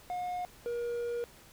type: tone pair in turn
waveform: triangle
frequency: 719 / 475.5 Hz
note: F#5 / A#4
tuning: -50 / +34 cents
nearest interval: perfect fifth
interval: 716 cents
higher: first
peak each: -31 / -30 dBFS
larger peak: second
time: 0.1-0.45 / 0.66-1.24 s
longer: second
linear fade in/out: 0 ms
effects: pink hiss -56 dBFS RMS until 1.52 s